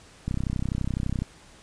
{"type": "click train", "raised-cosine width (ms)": 5, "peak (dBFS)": -15, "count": 31, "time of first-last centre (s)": [0.28, 1.22], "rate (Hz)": 31.9, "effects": ["pink hiss -52 dBFS RMS until 1.62 s", "resampled to 22050 Hz"]}